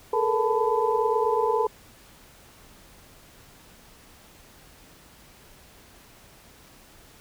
sine tone cluster, 426.3 / 444.6 / 473.7 / 878 / 1000 Hz, G#4 / A4 / A#4 / A5 / B5, +45 / +18 / +28 / -4 / +21 cents, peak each -27 dBFS, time 0.13-1.67 s, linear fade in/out 5 ms, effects pink hiss -52 dBFS RMS until 7.2 s

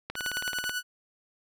click train, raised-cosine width 0.3 ms, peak -18 dBFS, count 12, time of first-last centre 0.1-0.695 s, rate 18.5 Hz
sawtooth tone with tremolo, 1480 Hz, F#6, in tune, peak -24 dBFS, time 0.15-0.83 s, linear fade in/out 50 ms, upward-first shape triangle, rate 10 Hz, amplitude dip 65%
effects none

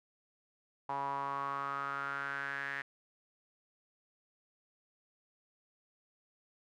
sawtooth tone with band-pass filter sweep, 139.3 Hz, C#3, 9 cents sharp, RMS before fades -38 dBFS, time 0.89-2.82 s, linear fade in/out 5 ms, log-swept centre 920 to 1800 Hz, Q 6.8, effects none

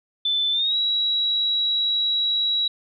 sine tone with pitch glide, 3520 to 3883 Hz, A7 to B7, 0 to -30 cents, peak -19 dBFS, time 0.25-2.68 s, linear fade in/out 5 ms, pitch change +170 cents, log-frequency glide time 0.52-0.76 s, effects none

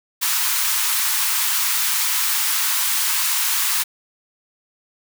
white high-pass noise, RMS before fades -20 dBFS, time 0.21-3.84 s, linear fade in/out 20 ms, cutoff 860 Hz, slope 96 dB/octave, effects none

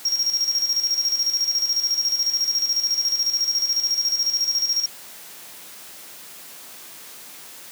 triangle tone with tremolo, 5588 Hz, F8, in tune, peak -16 dBFS, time 0.05-4.86 s, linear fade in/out 5 ms, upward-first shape square, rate 14 Hz, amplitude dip 60%, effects white hiss -41 dBFS RMS until 7.71 s + high-pass 150 Hz 12 dB/octave

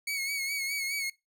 sawtooth tone with vibrato, 2217 Hz, C#7, in tune, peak -27 dBFS, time 0.07-1.1 s, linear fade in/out 5 ms, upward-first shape sine, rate 4.8 Hz, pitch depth 51 cents each way, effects noise-tail reverb RT60 0.2 s tail -21 dB re dry

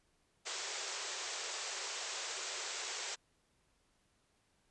white band-pass noise, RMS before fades -42 dBFS, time 0.45-3.16 s, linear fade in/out 20 ms, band 350 to 7900 Hz, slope 96 dB/octave, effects pink hiss -75 dBFS RMS until 4.7 s + resampled to 24000 Hz

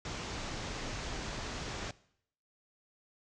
pink low-pass noise, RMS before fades -40 dBFS, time 0.05-1.91 s, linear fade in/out 2 ms, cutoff 7100 Hz, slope 48 dB/octave, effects noise-tail reverb RT60 0.7 s tail -20 dB re dry

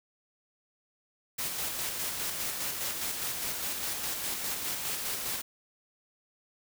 white noise with tremolo, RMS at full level -33 dBFS, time 1.38-5.42 s, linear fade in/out 10 ms, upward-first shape square, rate 4.9 Hz, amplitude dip 30%, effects none

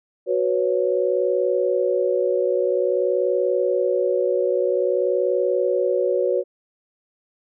sine chord, F# suspended fourth, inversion none, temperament equal, 370 / 493.9 / 554.4 Hz, F#4 / B4 / C#5, 0 / 0 / 0 cents, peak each -22 dBFS, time 0.26-6.44 s, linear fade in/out 50 ms, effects none

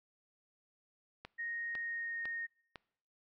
click train, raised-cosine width 0.3 ms, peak -29 dBFS, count 4, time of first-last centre 1.25-2.758 s, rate 1.99 Hz
sine tone with pitch glide, 1864.7 to 1851.8 Hz, A#6 to A#6, 0 to -12 cents, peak -37 dBFS, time 1.38-2.47 s, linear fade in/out 20 ms, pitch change -12 cents, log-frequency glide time 1.72-2.23 s
effects noise-tail reverb RT60 0.7 s tail -24 dB re dry

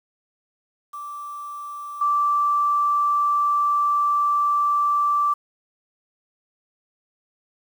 sine tone with level steps, 1168 Hz, D6, 10 cents flat, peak -31 / -17 dBFS, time 0.93-5.34 s, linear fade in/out 10 ms, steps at 2.01 s, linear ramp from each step 5 ms, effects 8-bit

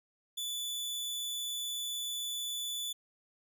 sawtooth tone, 3473 Hz, A7, 23 cents flat, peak -32 dBFS, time 0.37-2.93 s, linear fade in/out 10 ms, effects none

